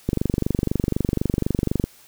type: click train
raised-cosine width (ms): 3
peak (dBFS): -7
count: 43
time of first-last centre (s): 0.09-1.84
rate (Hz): 24
effects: white hiss -51 dBFS RMS until 2.07 s